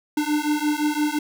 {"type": "beating tone pair", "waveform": "square", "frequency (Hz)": [296.4, 302.2], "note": ["D4", "D4"], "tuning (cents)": [16, 50], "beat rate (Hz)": 5.8, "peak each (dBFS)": -24, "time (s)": [0.17, 1.19], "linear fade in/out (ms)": 5, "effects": []}